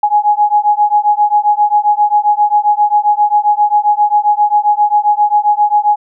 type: beating tone pair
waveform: sine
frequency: 830.6 / 838.1 Hz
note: G#5 / G#5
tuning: 0 / +16 cents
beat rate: 7.5 Hz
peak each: -11 dBFS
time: 0.03-5.96 s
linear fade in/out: 5 ms
effects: none